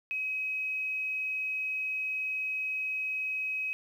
sine tone with quantisation, 2541 Hz, D#7, 36 cents sharp, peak -30 dBFS, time 0.11-3.73 s, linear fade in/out 0 ms, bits 10, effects none

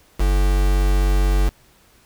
triangle tone with quantisation, 47.97 Hz, G1, 37 cents flat, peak -12 dBFS, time 0.19-1.5 s, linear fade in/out 20 ms, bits 4, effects pink hiss -54 dBFS RMS until 2.05 s

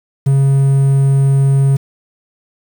triangle tone with quantisation, 137.1 Hz, C#3, 19 cents flat, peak -6 dBFS, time 0.26-1.77 s, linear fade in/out 10 ms, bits 6, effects none

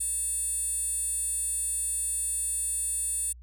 15% pulse tone with high-pass filter, 880 Hz, A5, in tune, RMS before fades -30 dBFS, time 0-3.33 s, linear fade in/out 10 ms, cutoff 9200 Hz, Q 8, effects added 60 Hz sine -45 dBFS peak until 3.42 s

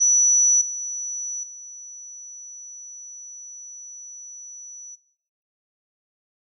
sine tone with level steps, 5920 Hz, F#8, in tune, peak -14 / -27 / -37 dBFS, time 0-4.96 s, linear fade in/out 20 ms, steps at 0.61 / 1.43 s, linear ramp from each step 5 ms, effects noise-tail reverb RT60 0.8 s tail -22 dB re dry

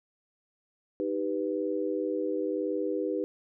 sine chord, Eb augmented, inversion none, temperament equal, 311.1 / 392 / 493.9 Hz, Eb4 / G4 / B4, 0 / 0 / 0 cents, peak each -32 dBFS, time 1-3.24 s, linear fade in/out 0 ms, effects none

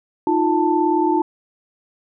sine tone cluster, 313.3 / 351.8 / 885 Hz, D#4 / F4 / A5, +12 / +13 / +10 cents, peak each -19 dBFS, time 0.27-1.22 s, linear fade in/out 2 ms, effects none

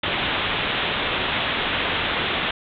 white low-pass noise, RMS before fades -24 dBFS, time 0.03-2.51 s, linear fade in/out 5 ms, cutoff 3700 Hz, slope 96 dB/octave, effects none

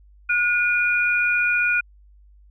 sine tone pair together, 1447 / 2434 Hz, F#6 / D#7, -39 / -39 cents, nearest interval major sixth, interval 900 cents, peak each -20 dBFS, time 0.29-1.81 s, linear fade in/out 10 ms, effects added 50 Hz sine -48 dBFS peak until 2.5 s

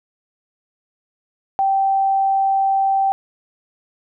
sine tone, 779 Hz, G5, 11 cents flat, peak -14 dBFS, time 1.59-3.12 s, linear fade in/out 0 ms, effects none

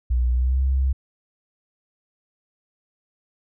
sine tone with pitch glide, 61.1 to 66.25 Hz, B1 to C2, -18 to +22 cents, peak -17 dBFS, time 0.1-0.93 s, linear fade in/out 10 ms, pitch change +140 cents, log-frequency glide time 0.32-0.61 s, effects none

